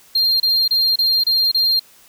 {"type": "tone bursts", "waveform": "triangle", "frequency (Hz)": 4195, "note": "C8", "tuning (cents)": 4, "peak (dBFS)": -12, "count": 6, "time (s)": [0.15, 1.795], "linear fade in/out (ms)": 5, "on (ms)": 250, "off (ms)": 29, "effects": ["white hiss -49 dBFS RMS until 2.08 s"]}